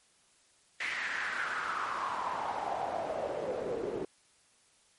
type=noise with band-pass filter sweep; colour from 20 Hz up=pink; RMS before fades=-35 dBFS; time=0.8-4.05 s; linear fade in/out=5 ms; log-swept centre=2100 to 390 Hz; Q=4.8; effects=white hiss -66 dBFS RMS until 4.98 s + MP3 48 kbps